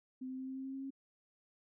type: tone with pitch steps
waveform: sine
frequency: 258.1 / 259.9 / 261.7 / 263.5 / 265.4 / 267.2 / 269.1 / 270.9 Hz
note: C4 / C4 / C4 / C4 / C4 / C4 / C4 / C#4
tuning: -23 / -11 / 0 / +12 / +25 / +36 / +49 / -40 cents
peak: -40 dBFS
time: 0.21-0.906 s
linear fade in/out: 10 ms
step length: 87 ms
effects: none

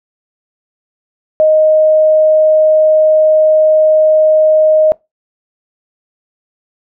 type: tone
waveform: sine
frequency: 622.3 Hz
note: D#5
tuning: in tune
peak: -5 dBFS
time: 1.4-4.92 s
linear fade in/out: 0 ms
effects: noise-tail reverb RT60 0.2 s tail -23 dB re dry

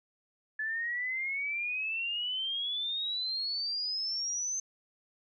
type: exponential sweep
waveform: sine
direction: up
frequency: 1724 to 6270 Hz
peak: -31 dBFS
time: 0.59-4.6 s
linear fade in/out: 5 ms
effects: none

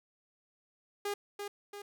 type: tone with echo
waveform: sawtooth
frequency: 407.3 Hz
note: G#4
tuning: 34 cents flat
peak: -29 dBFS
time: 1.05-1.14 s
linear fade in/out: 5 ms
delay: 340 ms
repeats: 2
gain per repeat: -5 dB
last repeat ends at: 1.82 s
effects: none

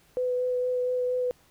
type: tone with vibrato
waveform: sine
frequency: 499.9 Hz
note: B4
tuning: 21 cents sharp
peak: -24 dBFS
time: 0.17-1.31 s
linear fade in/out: 0 ms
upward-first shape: sine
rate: 4.3 Hz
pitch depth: 11 cents each way
effects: pink hiss -61 dBFS RMS until 1.5 s

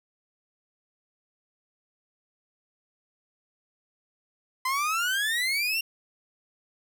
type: exponential sweep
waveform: 30% pulse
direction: up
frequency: 1018 to 2793 Hz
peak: -22 dBFS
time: 4.65-5.81 s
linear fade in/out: 5 ms
effects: none

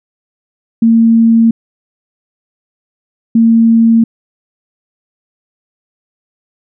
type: tone pair in turn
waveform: sine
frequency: 228 / 228 Hz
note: A#3 / A#3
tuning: -38 / -38 cents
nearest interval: unison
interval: 0 cents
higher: neither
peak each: -4 dBFS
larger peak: neither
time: 0.82-1.51 / 3.35-4.04 s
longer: neither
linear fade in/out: 5 ms
effects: none

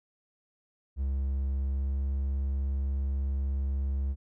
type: tone with pitch glide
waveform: triangle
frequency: 67.7 to 68.25 Hz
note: C#2 to C#2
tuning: -40 to -26 cents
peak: -25 dBFS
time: 0.96-4.16 s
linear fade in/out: 50 ms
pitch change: +14 cents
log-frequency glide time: 1.67-1.97 s
effects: none

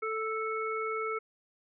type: harmonic tone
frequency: 440 Hz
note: A4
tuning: in tune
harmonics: 1 / 3 / 5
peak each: -34 / -34 / -39 dBFS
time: 0.02-1.19 s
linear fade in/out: 10 ms
effects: none

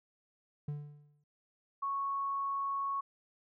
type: tone with exponential decay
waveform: triangle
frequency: 146.83 Hz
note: D3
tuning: in tune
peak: -31 dBFS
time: 0.68-1.24 s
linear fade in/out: 5 ms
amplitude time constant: 120 ms
type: tone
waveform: sine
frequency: 1106 Hz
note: C#6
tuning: 4 cents flat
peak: -32 dBFS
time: 1.82-3.01 s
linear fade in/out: 10 ms
effects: none

